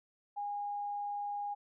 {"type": "tone", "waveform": "sine", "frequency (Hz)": 818, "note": "G#5", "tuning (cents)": -26, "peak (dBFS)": -35, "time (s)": [0.36, 1.55], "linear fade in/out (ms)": 20, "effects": []}